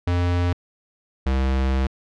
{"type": "tone pair in turn", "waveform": "square", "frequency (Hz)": [88.1, 66], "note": ["F2", "C2"], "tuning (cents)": [16, 16], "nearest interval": "perfect fourth", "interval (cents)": 500, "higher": "first", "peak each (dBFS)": -19, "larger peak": "neither", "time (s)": [[0.07, 0.53], [1.26, 1.87]], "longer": "second", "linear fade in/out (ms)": 5, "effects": ["low-pass 4000 Hz 12 dB/octave"]}